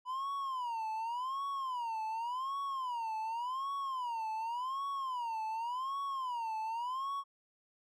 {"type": "tone with vibrato", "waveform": "triangle", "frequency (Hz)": 987.8, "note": "B5", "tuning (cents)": 0, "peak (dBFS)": -33, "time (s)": [0.05, 7.24], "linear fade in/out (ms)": 50, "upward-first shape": "sine", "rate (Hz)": 0.88, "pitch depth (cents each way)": 210, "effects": []}